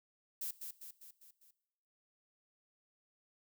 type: noise with echo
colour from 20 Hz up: violet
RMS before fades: -40 dBFS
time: 0.41-0.51 s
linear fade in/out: 5 ms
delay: 200 ms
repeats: 5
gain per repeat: -5 dB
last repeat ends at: 1.51 s
effects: noise-tail reverb RT60 0.9 s tail -18 dB re dry

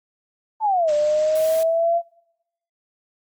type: exponential two-way sweep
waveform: sine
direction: down then up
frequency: 900 to 592 to 687 Hz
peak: -16 dBFS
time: 0.6-2.02 s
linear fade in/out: 50 ms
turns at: 0.93 s
type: noise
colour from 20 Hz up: white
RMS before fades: -35 dBFS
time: 0.88-1.63 s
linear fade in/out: 0 ms
effects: noise-tail reverb RT60 0.9 s tail -26 dB re dry + Opus 24 kbps

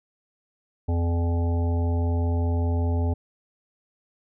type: harmonic tone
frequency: 85.1 Hz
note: F2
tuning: 44 cents flat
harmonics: 1 / 3 / 5 / 7 / 9 / 10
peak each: -21 / -31 / -35 / -38 / -40 / -41 dBFS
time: 0.88-3.14 s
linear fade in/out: 10 ms
effects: none

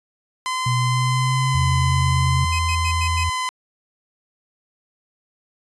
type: tone with vibrato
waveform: sawtooth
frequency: 1025 Hz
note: C6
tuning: 36 cents flat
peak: -18 dBFS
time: 0.46-3.49 s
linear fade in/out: 0 ms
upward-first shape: sine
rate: 0.58 Hz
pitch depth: 10 cents each way
type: tone with pitch glide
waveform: sine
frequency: 123.8 to 132.69 Hz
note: B2 to C3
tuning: +5 to +25 cents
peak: -18 dBFS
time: 0.66-2.45 s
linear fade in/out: 5 ms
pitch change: +120 cents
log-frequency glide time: 0.8-1.54 s
type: tone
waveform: sine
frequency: 83.6 Hz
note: E2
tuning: 25 cents sharp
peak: -20 dBFS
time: 1.54-3.3 s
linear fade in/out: 10 ms
type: tone bursts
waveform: sawtooth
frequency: 2534 Hz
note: D#7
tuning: 31 cents sharp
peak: -22 dBFS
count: 5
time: 2.52-3.241 s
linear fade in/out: 10 ms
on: 73 ms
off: 89 ms
effects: resampled to 22050 Hz

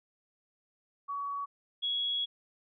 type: tone pair in turn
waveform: sine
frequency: 1129 / 3339 Hz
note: C#6 / G#7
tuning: +31 / +9 cents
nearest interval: octave + perfect fifth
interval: 1878 cents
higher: second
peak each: -33 / -29 dBFS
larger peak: second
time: 1.08-1.46 / 1.82-2.26 s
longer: second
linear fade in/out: 20 ms
effects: none

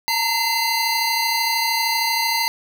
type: tone cluster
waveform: square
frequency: 892 / 925 / 2053 / 4120 / 4643 Hz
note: A5 / A#5 / C7 / C8 / D8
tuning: +23 / -14 / -33 / -28 / -21 cents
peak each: -28 / -25 / -24 / -26 / -26 dBFS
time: 0.08-2.48 s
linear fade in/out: 0 ms
effects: none

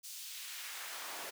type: noise with high-pass filter sweep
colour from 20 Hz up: pink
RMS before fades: -45 dBFS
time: 0.03-1.31 s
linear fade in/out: 20 ms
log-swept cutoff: 5600 to 510 Hz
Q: 0.93
effects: none

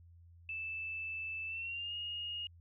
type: tone with pitch glide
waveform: sine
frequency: 2637 to 2859 Hz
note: E7 to F7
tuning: 0 to +40 cents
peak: -38 dBFS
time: 0.49-2.47 s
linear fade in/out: 2 ms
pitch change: +140 cents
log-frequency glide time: 1.47-1.94 s
effects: added 85 Hz sine -56 dBFS peak until 2.6 s

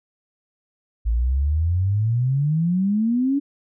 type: exponential sweep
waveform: sine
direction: up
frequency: 54 to 288.1 Hz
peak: -17 dBFS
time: 1.05-3.4 s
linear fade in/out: 20 ms
effects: none

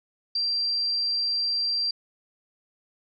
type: tone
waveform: sine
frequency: 4719 Hz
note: D8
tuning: 7 cents sharp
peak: -23 dBFS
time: 0.35-1.91 s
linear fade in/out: 5 ms
effects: none

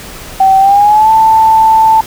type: tone with pitch glide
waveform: sine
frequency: 770 to 884.5 Hz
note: G5 to A5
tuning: -31 to +9 cents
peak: -3 dBFS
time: 0.4-2.01 s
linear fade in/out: 5 ms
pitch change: +240 cents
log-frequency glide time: 0.58-1.11 s
effects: pink hiss -28 dBFS RMS until 2.06 s

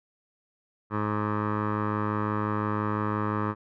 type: tone with low-pass filter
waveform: 15% pulse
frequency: 105.8 Hz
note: G#2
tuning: 33 cents sharp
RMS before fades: -28 dBFS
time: 0.9-3.55 s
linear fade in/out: 50 ms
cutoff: 1300 Hz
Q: 4.7
effects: none

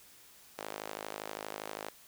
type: tone with high-pass filter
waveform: sawtooth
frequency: 52.5 Hz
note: G#1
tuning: 19 cents sharp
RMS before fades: -43 dBFS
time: 0.58-1.9 s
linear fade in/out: 0 ms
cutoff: 540 Hz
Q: 1.2
effects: white hiss -58 dBFS RMS until 2.07 s

